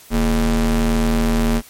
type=ring-modulated tone; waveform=square; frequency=95.3 Hz; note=G2; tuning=48 cents flat; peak=-12 dBFS; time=0.1-1.62 s; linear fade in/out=50 ms; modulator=136 Hz; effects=white hiss -44 dBFS RMS until 1.69 s + MP3 64 kbps